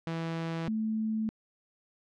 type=tone pair in turn; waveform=sawtooth / sine; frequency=164.6 / 219 Hz; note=E3 / A3; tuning=-2 / -8 cents; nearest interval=perfect fourth; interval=494 cents; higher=second; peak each=-28 dBFS; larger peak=neither; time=0.07-0.68 / 0.68-1.29 s; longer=neither; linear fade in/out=0 ms; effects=low-pass 4000 Hz 12 dB/octave